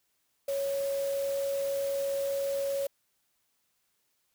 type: tone in noise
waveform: sine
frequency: 554.4 Hz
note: C#5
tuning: in tune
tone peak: -28 dBFS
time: 0.48-2.87 s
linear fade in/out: 5 ms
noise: white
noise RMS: -44 dBFS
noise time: 0.48-2.87 s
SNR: +13 dB
effects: white hiss -75 dBFS RMS until 4.34 s